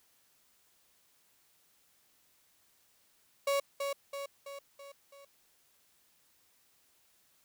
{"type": "tone with echo", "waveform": "35% pulse", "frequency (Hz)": 559, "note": "C#5", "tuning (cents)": 14, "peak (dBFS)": -26, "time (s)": [3.47, 3.6], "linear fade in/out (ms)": 5, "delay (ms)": 330, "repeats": 5, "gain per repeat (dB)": -5, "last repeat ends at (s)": 5.25, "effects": ["white hiss -69 dBFS RMS until 7.44 s"]}